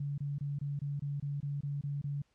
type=tone bursts; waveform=sine; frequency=142.7 Hz; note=D3; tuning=49 cents flat; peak=-33 dBFS; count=11; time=0-2.22 s; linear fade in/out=5 ms; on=180 ms; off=24 ms; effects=pink hiss -75 dBFS RMS until 2.34 s + low-pass 7000 Hz 12 dB/octave